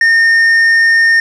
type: tone with tanh clipping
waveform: triangle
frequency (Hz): 1827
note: A#6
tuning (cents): -35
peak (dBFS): -7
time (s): 0.01-1.2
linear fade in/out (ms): 2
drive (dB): 9
effects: none